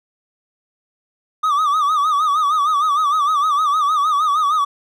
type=tone with vibrato; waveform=triangle; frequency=1199 Hz; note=D6; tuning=36 cents sharp; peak=-12 dBFS; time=1.43-4.65 s; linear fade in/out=10 ms; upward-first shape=sine; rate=6.5 Hz; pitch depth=110 cents each way; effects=none